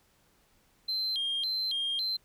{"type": "tone with vibrato", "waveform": "sine", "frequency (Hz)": 3632, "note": "A#7", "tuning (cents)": -46, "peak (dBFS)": -27, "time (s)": [0.88, 2.17], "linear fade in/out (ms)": 10, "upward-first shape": "square", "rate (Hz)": 1.8, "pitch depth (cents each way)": 210, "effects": ["tanh soft clip ceiling -26 dBFS", "pink hiss -67 dBFS RMS until 2.24 s"]}